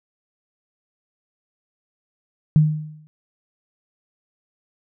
sine tone with exponential decay, 153.5 Hz, D#3, 23 cents flat, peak -8 dBFS, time 2.56-3.07 s, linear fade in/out 0 ms, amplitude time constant 110 ms, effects none

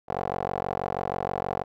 15% pulse tone with band-pass filter, 46.25 Hz, F#1, in tune, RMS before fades -30 dBFS, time 0.08-1.64 s, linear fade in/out 20 ms, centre 700 Hz, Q 2.6, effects none

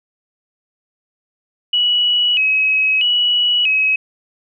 sine tone with vibrato, 2737 Hz, F7, 36 cents flat, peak -12 dBFS, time 1.73-3.96 s, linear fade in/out 5 ms, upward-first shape square, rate 0.78 Hz, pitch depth 120 cents each way, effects none

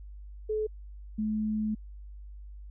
sine tone pair in turn, 430.2 / 215.1 Hz, A4 / A3, -39 / -39 cents, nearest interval octave, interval 1200 cents, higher first, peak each -27 dBFS, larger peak neither, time 0.49-0.67 / 1.18-1.75 s, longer second, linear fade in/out 10 ms, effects added 50 Hz sine -42 dBFS peak until 2.7 s

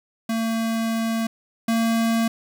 square tone pair in turn, 226.1 / 227.7 Hz, A3 / A#3, +47 / -40 cents, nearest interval unison, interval 13 cents, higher second, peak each -22 / -19 dBFS, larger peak second, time 0.29-1.27 / 1.68-2.28 s, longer first, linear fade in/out 5 ms, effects 9-bit

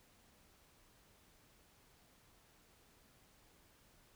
silence, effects pink hiss -68 dBFS RMS until 4.15 s

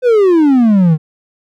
triangle exponential sweep, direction down, 516 to 149.9 Hz, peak -4 dBFS, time 0.02-0.98 s, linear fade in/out 50 ms, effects none

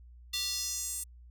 square tone with high-pass filter sweep, 392 Hz, G4, in tune, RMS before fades -35 dBFS, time 0.33-1.04 s, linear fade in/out 10 ms, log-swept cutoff 3700 to 8900 Hz, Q 2.9, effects added 60 Hz sine -50 dBFS peak until 1.3 s

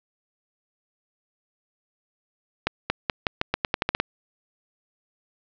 accelerating click train, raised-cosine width 0.3 ms, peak -5 dBFS, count 12, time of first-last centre 2.67-4 s, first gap 230 ms, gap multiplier 0.86, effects low-pass 5000 Hz 12 dB/octave

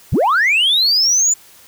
sine linear sweep, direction up, 51.6 to 7100 Hz, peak -9 dBFS, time 0.12-1.34 s, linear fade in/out 10 ms, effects tanh soft clip ceiling -9 dBFS + white hiss -45 dBFS RMS until 1.67 s

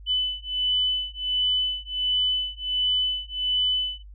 sine beating tone pair, 3000 / 3001.4 Hz, F#7 / F#7, +23 / +24 cents, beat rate 1.4 Hz, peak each -25 / -25 dBFS, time 0.06-4.03 s, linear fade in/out 50 ms, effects noise-tail reverb RT60 0.1 s tail -19 dB re dry + added 50 Hz sine -41 dBFS peak until 4.14 s

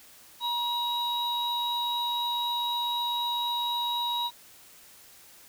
triangle tone pair together, 956 / 3824 Hz, A#5 / A#7, +43 / +43 cents, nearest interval 2 octaves, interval 2400 cents, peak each -28 dBFS, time 0.4-4.31 s, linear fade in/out 50 ms, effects white hiss -53 dBFS RMS until 5.48 s

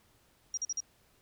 sine tone bursts, 5700 Hz, F8, 34 cents sharp, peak -31 dBFS, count 4, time 0.54-0.804 s, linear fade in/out 2 ms, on 33 ms, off 44 ms, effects pink hiss -67 dBFS RMS until 1.21 s

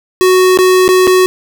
square tone with dropouts, 370 Hz, F#4, in tune, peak -6 dBFS, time 0.21-1.26 s, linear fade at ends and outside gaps 0 ms, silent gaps 0.574-0.588 / 0.879-0.889 / 1.07-1.075 s, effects 7-bit

